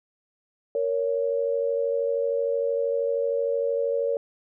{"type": "tone pair together", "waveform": "sine", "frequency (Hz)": [466, 559], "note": ["A#4", "C#5"], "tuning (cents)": [-1, 14], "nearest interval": "minor third", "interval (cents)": 315, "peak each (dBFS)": -25, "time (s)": [0.75, 4.17], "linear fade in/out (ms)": 2, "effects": []}